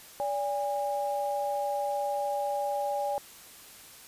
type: tone pair together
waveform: sine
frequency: 576 / 814.6 Hz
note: D5 / G#5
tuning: -34 / -34 cents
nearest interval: tritone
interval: 600 cents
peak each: -31 / -30 dBFS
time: 0.2-3.18 s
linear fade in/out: 0 ms
effects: white hiss -50 dBFS RMS until 4.07 s + resampled to 32000 Hz